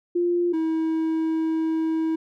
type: tone pair in turn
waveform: sine / triangle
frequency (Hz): 349.2 / 321.4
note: F4 / E4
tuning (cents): 0 / -44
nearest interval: minor second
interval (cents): 144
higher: first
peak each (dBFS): -19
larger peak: neither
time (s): 0.15-0.53 / 0.53-2.16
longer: second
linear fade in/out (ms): 10
effects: none